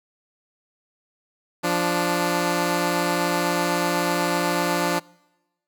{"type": "tone pair together", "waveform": "10% pulse", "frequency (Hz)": [174.61, 293.7], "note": ["F3", "D4"], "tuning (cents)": [0, 0], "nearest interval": "major sixth", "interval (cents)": 900, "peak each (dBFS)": -15, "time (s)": [1.63, 5], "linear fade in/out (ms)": 20, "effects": ["noise-tail reverb RT60 1.0 s tail -25 dB re dry"]}